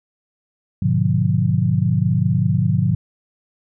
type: chord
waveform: sine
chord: G# diminished seventh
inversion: none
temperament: just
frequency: 103.83 / 124.59 / 149.51 / 179.41 Hz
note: G#2 / B2 / D3 / F3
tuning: 0 / +16 / +31 / +47 cents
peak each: -20 dBFS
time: 0.82-2.95 s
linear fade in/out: 5 ms
effects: none